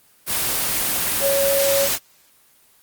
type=tone in noise; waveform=sine; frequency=556 Hz; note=C#5; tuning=5 cents sharp; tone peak=-17 dBFS; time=1.2-1.89 s; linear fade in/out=50 ms; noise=white; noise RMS=-21 dBFS; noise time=0.26-1.99 s; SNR=+1 dB; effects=white hiss -55 dBFS RMS until 2.82 s + Opus 24 kbps